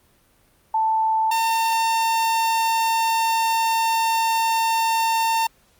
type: tone pair in turn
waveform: sine / 45% pulse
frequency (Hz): 883 / 904.7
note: A5 / A5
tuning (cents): +6 / +48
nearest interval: unison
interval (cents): 42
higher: second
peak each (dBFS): -17 / -18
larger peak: first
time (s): 0.74-1.31 / 1.31-5.47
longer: second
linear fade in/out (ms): 5
effects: pink hiss -59 dBFS RMS until 5.79 s + Opus 32 kbps